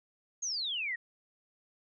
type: exponential sweep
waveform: sine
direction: down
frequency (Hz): 6645 to 1835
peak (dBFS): -32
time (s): 0.42-0.96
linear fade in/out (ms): 10
effects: none